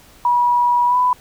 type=tone with pitch glide; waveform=sine; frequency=969 to 995.7 Hz; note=B5 to B5; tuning=-33 to +14 cents; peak=-12 dBFS; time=0.25-1.13 s; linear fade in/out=2 ms; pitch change=+47 cents; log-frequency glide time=0.86-0.97 s; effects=pink hiss -47 dBFS RMS until 1.2 s